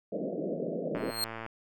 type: band-pass noise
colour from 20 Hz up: white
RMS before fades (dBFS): -34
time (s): 0.12-1.11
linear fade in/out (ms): 5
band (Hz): 150 to 640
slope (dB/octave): 96
type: click train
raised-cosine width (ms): 0.5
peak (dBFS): -24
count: 59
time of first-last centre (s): 0.95-1.463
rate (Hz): 113
type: tone with exponential growth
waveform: sawtooth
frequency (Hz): 4216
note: C8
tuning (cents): +12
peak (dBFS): -23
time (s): 0.97-1.24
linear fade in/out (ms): 0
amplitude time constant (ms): 58
effects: none